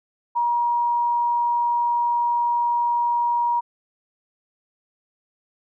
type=tone; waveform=sine; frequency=952 Hz; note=A#5; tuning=36 cents sharp; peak=-18 dBFS; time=0.35-3.61 s; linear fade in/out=20 ms; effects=none